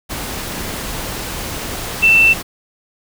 sine tone in noise, 2674 Hz, E7, 24 cents sharp, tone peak -7 dBFS, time 2.02-2.34 s, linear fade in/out 20 ms, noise pink, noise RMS -25 dBFS, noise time 0.09-2.43 s, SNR +15 dB, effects none

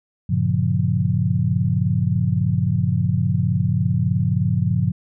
sine chord, G half-diminished seventh, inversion none, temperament just, 98 / 117.6 / 141.12 / 176.4 Hz, G2 / Bb2 / Db3 / F3, 0 / +16 / +31 / +18 cents, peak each -22 dBFS, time 0.29-4.92 s, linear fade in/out 10 ms, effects none

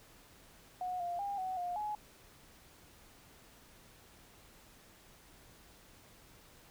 sine tone with pitch steps, 729 / 699 / 804 / 748 / 710 / 842 Hz, F#5 / F5 / G5 / F#5 / F5 / G#5, -26 / +1 / +44 / +19 / +28 / +24 cents, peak -35 dBFS, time 0.81-1.95 s, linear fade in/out 2 ms, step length 190 ms, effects pink hiss -60 dBFS RMS until 6.7 s

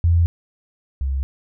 sine tone pair in turn, 84.8 / 67.31 Hz, E2 / C2, +50 / +50 cents, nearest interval major third, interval 400 cents, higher first, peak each -12 / -19 dBFS, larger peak first, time 0.04-0.26 / 1.01-1.23 s, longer neither, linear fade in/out 0 ms, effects none

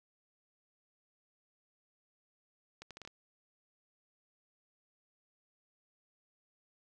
accelerating click train, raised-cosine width 0.2 ms, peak -30 dBFS, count 6, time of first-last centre 2.82-3.075 s, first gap 87 ms, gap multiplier 0.73, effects none

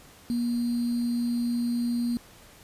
sine tone with sample-and-hold, 238.8 Hz, A#3, 42 cents sharp, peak -24 dBFS, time 0.3-2.17 s, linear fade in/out 0 ms, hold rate 4410 Hz, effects pink hiss -52 dBFS RMS until 2.63 s + resampled to 32000 Hz

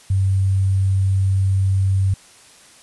sine tone with sample-and-hold, 96.2 Hz, G2, 32 cents flat, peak -14 dBFS, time 0.1-2.14 s, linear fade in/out 5 ms, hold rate 8820 Hz, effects white hiss -47 dBFS RMS until 2.82 s + resampled to 24000 Hz

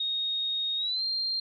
sine tone with pitch glide, 3729 to 4186 Hz, A#7 to C8, 0 to 0 cents, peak -27 dBFS, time 0-1.4 s, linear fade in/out 5 ms, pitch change +200 cents, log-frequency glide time 0.77-1.03 s, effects none

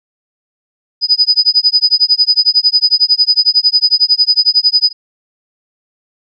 sine tone with tremolo, 4978 Hz, D#8, in tune, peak -4 dBFS, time 1.01-4.93 s, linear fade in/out 50 ms, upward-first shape sine, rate 11 Hz, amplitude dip 100%, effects none

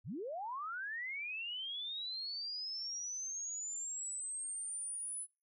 sine linear sweep, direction up, 72.7 to 10120 Hz, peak -39 dBFS, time 0.04-5.27 s, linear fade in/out 50 ms, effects noise-tail reverb RT60 0.3 s tail -25 dB re dry

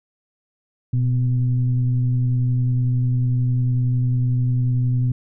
sine tone with frequency modulation, 123.47 Hz, B2, in tune, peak -16 dBFS, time 0.93-5.12 s, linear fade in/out 5 ms, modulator 129 Hz, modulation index 0.39, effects none

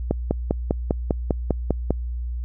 click train, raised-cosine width 2 ms, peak -6 dBFS, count 10, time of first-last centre 0.11-1.906 s, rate 5.01 Hz, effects added 60 Hz sine -25 dBFS peak until 2.44 s

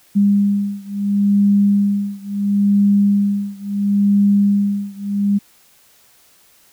sine beating tone pair, 201.4 / 202.13 Hz, G3 / G#3, +47 / -47 cents, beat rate 0.73 Hz, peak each -15 / -16 dBFS, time 0.15-5.39 s, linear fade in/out 20 ms, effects white hiss -52 dBFS RMS until 6.72 s

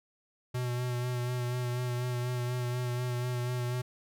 square tone with vibrato, 123.47 Hz, B2, in tune, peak -31 dBFS, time 0.54-3.82 s, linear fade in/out 10 ms, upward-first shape sine, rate 4.1 Hz, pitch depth 24 cents each way, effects none

